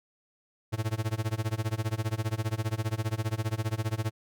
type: tone with tremolo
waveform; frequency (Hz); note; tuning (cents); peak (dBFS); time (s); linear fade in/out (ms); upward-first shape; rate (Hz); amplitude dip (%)
45% pulse; 110; A2; 0; -25; 0.72-4.11; 20; sine; 15; 95
effects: none